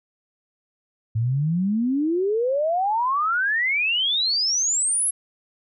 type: exponential sweep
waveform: sine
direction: up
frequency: 107.4 to 11175 Hz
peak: -19 dBFS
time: 1.15-5.11 s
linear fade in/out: 10 ms
effects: none